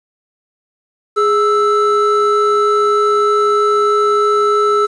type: tone pair together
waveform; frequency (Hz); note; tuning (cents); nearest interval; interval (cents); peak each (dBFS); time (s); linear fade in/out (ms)
triangle; 415.3 / 1318.5; G#4 / E6; 0 / 0; octave + minor sixth; 2000; -11; 1.16-4.87; 20
effects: resampled to 22050 Hz + 7-bit